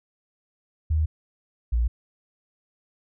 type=tone pair in turn; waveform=sine; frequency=78.1 / 58.59 Hz; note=D#2 / A#1; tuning=+7 / +9 cents; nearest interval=perfect fourth; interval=498 cents; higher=first; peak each=-19 dBFS; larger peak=neither; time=0.9-1.06 / 1.72-1.88 s; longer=neither; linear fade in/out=10 ms; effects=none